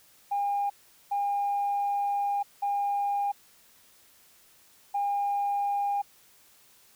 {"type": "tone bursts at uneven times", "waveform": "sine", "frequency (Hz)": 808, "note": "G#5", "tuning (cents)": -48, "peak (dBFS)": -24, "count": 4, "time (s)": [[0.31, 0.7], [1.11, 2.43], [2.62, 3.32], [4.94, 6.02]], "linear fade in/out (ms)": 10, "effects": ["tanh soft clip ceiling -21 dBFS", "white hiss -59 dBFS RMS until 6.95 s"]}